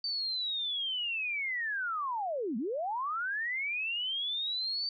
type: linear two-way sweep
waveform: sine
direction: down then up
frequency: 4606 to 200 to 4606 Hz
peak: -31 dBFS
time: 0.04-4.89 s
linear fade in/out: 2 ms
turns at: 2.57 s
effects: none